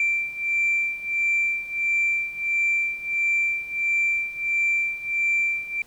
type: beating tone pair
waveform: sine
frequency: 2350 / 2351.5 Hz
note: D7 / D7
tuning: +1 / +2 cents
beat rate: 1.5 Hz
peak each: -25 / -22 dBFS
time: 0-5.82 s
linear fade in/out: 2 ms
effects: tanh soft clip ceiling -15 dBFS + pink hiss -54 dBFS RMS until 5.86 s